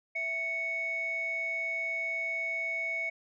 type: tone pair together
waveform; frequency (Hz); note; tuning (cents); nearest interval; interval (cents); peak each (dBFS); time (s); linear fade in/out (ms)
sine; 659.3 / 2218; E5 / C#7; 0 / 0; octave + major sixth; 2100; -40 / -30; 0.15-3.1; 10
effects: tanh soft clip ceiling -24 dBFS